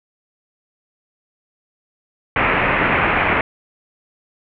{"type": "low-pass noise", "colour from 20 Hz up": "white", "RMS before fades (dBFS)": -17, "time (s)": [2.36, 3.41], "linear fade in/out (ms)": 2, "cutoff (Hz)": 2500, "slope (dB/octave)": 48, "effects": []}